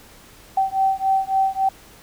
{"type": "beating tone pair", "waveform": "sine", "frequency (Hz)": [770, 773.6], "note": ["G5", "G5"], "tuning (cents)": [-31, -23], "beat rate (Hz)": 3.6, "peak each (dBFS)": -20, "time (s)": [0.57, 1.69], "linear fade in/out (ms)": 5, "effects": ["pink hiss -47 dBFS RMS until 2.02 s"]}